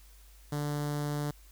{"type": "tone with notch filter", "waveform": "sawtooth", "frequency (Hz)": 146.83, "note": "D3", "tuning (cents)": 0, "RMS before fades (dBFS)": -33, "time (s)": [0.52, 1.31], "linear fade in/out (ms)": 5, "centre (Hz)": 2500, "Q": 1.4, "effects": ["added 50 Hz sine -53 dBFS peak until 1.51 s", "white hiss -61 dBFS RMS until 1.51 s"]}